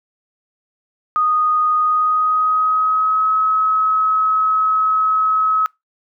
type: tone with pitch glide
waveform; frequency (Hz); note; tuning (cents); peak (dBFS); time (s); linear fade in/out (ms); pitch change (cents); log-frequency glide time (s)
sine; 1239 to 1282; D#6 to E6; -8 to -49; -13; 1.16-5.66; 0; +59; 1.79-3.3
effects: noise-tail reverb RT60 0.2 s tail -25 dB re dry